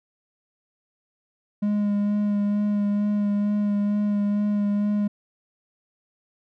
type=tone with vibrato; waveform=triangle; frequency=205.8 Hz; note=G#3; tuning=16 cents flat; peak=-18 dBFS; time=1.62-5.08 s; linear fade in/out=10 ms; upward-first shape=sine; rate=2.2 Hz; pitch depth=16 cents each way; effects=none